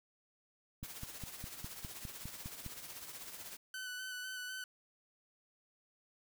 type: click train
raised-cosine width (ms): 5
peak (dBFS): -32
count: 10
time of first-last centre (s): 0.83-2.663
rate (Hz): 4.91
type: noise with tremolo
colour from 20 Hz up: white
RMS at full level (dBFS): -46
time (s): 0.83-3.57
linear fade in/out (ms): 5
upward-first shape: triangle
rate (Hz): 16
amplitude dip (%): 60
type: tone with vibrato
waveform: sawtooth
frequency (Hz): 1504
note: F#6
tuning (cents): +28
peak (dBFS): -38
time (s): 3.74-4.64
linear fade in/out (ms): 2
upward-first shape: square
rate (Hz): 4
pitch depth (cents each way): 19
effects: none